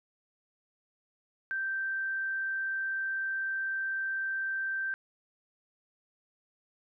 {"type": "tone", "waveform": "sine", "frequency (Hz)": 1564, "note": "G6", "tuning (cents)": -4, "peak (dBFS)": -30, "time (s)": [1.51, 4.94], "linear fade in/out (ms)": 0, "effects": []}